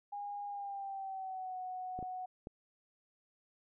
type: tone with pitch glide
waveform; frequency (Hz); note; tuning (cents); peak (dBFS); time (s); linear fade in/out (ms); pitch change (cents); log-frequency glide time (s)
sine; 815 to 738.8; G#5 to F#5; -33 to -3; -39; 0.12-2.26; 10; -170; 0.47-1.57
type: clicks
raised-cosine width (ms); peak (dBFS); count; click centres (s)
2; -30 / -32 / -30; 3; 1.99 / 2.027 / 2.471
effects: none